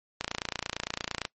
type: click train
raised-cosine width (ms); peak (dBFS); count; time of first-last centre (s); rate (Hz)
0.2; -12; 31; 0.21-1.252; 28.8
effects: noise-tail reverb RT60 0.1 s tail -22 dB re dry + MP3 32 kbps